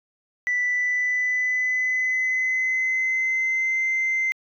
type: tone with pitch glide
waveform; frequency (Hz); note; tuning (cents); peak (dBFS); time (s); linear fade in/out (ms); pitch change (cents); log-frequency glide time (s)
sine; 1976 to 2077; B6 to C7; 0 to -13; -19; 0.47-4.32; 0; +87; 0.6-3.85
effects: tanh soft clip ceiling -17 dBFS